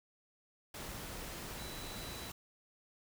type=tone in noise; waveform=sine; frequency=3951 Hz; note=B7; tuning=in tune; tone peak=-51 dBFS; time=1.59-2.29 s; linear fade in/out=5 ms; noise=pink; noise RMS=-45 dBFS; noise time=0.74-2.32 s; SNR=-9 dB; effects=none